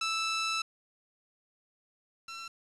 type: tone pair in turn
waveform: 15% pulse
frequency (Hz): 1319 / 1347.5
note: E6 / E6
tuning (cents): +1 / +38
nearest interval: unison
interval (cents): 37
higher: second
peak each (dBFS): -23 / -34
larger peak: first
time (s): 0.01-0.62 / 2.28-2.48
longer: first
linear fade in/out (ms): 5
effects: resampled to 24000 Hz + 9-bit